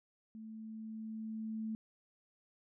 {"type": "tone with level ramp", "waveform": "sine", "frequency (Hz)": 220, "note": "A3", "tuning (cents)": 0, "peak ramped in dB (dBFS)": [-46, -36], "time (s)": [0.35, 1.75], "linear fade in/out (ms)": 0, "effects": []}